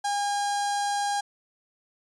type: tone with notch filter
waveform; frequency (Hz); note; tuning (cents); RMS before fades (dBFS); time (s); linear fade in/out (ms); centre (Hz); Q
sawtooth; 812; G#5; -39; -27; 0.04-1.21; 10; 2300; 1.1
effects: resampled to 22050 Hz